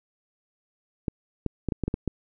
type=clicks; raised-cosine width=3 ms; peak=-13 dBFS; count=8; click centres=1.082 / 1.463 / 1.687 / 1.722 / 1.837 / 1.88 / 1.941 / 2.077 s; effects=none